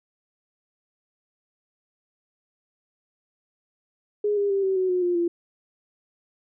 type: tone with pitch steps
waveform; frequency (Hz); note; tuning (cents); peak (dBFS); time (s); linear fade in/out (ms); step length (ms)
sine; 415.3 / 404.2 / 393.4 / 382.8 / 372.6 / 362.6 / 352.9 / 343.4; G#4 / G#4 / G4 / G4 / F#4 / F#4 / F4 / F4; 0 / -47 / +6 / -41 / +12 / -35 / +18 / -29; -20; 4.24-5.28; 5; 130
effects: none